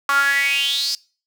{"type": "tone with high-pass filter sweep", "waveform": "sawtooth", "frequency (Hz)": 278.9, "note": "C#4", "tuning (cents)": 11, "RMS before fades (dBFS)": -19, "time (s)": [0.09, 0.95], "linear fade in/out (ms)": 2, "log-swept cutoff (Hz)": [1200, 5100], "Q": 9.2, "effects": ["noise-tail reverb RT60 0.4 s tail -25 dB re dry"]}